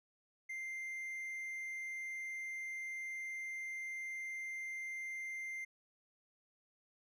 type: tone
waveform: triangle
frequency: 2093 Hz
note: C7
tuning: in tune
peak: -39 dBFS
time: 0.49-5.65 s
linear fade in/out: 10 ms
effects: none